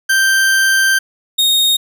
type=tone pair in turn; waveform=40% pulse; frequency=1568 / 3716 Hz; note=G6 / A#7; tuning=0 / -6 cents; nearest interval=octave + minor third; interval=1494 cents; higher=second; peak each=-9 dBFS; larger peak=neither; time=0.09-0.99 / 1.38-1.77 s; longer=first; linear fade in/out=10 ms; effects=none